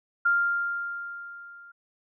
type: tone with level ramp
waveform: sine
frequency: 1396.9 Hz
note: F6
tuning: in tune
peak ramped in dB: -18 to -46 dBFS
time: 0.25-1.72 s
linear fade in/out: 10 ms
effects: none